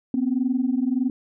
sine tone pair together, 244.8 / 266.4 Hz, B3 / C4, -15 / +31 cents, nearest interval minor second, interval 146 cents, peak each -22 dBFS, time 0.14-1.1 s, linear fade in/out 2 ms, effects tanh soft clip ceiling -12 dBFS

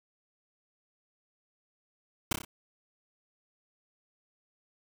pink noise with echo, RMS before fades -27 dBFS, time 2.31-2.33 s, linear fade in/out 5 ms, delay 30 ms, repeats 4, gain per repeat -5 dB, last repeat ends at 2.45 s, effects none

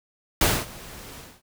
pink noise with ADSR envelope, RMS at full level -18 dBFS, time 0.41-1.42 s, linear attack 3 ms, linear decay 240 ms, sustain -23 dB, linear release 250 ms, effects none

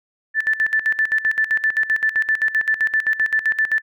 sine tone with tremolo, 1760 Hz, A6, in tune, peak -14 dBFS, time 0.34-3.82 s, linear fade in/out 50 ms, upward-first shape square, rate 7.7 Hz, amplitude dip 80%, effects none

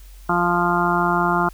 harmonic tone, 174.61 Hz, F3, in tune, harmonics 1 / 2 / 4 / 5 / 6 / 7 / 8, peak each -24 / -24 / -24 / -24 / -24 / -24 / -24 dBFS, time 0.29-1.49 s, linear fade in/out 5 ms, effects added 46 Hz sine -39 dBFS peak until 1.53 s + white hiss -52 dBFS RMS until 1.53 s

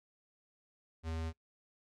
square tone, 81.1 Hz, E2, 28 cents flat, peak -37 dBFS, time 1.03-1.33 s, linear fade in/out 50 ms, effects noise-tail reverb RT60 0.1 s tail -21 dB re dry + low-pass 7000 Hz 12 dB/octave

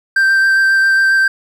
triangle tone with vibrato, 1568 Hz, G6, in tune, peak -7 dBFS, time 0.16-1.28 s, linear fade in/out 5 ms, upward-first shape sine, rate 7.4 Hz, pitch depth 11 cents each way, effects none

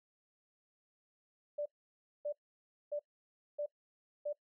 sine tone bursts, 587.3 Hz, D5, in tune, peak -34 dBFS, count 5, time 1.58-4.33 s, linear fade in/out 10 ms, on 78 ms, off 590 ms, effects noise-tail reverb RT60 0.1 s tail -22 dB re dry

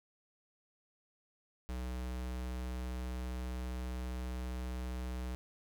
square tone, 62.5 Hz, B1, 21 cents sharp, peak -38 dBFS, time 1.69-5.35 s, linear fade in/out 0 ms, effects none

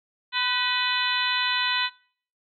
harmonic tone with a mistuned harmonic, 501 Hz, B4, 25 cents sharp, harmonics 2 / 3 / 4 / 5 / 6 / 7 / 8, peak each -30 / -30 / -30 / -30 / -30 / -30 / -30 dBFS, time 0.32-1.9 s, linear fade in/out 50 ms, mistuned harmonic 4, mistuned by -47 cents, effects noise-tail reverb RT60 0.5 s tail -23 dB re dry

